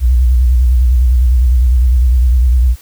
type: tone with vibrato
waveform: sine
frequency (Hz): 61.9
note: B1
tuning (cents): +5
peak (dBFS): -6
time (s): 0-2.76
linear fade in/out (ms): 50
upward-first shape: square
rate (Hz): 9.9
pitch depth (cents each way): 80
effects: white hiss -42 dBFS RMS until 2.81 s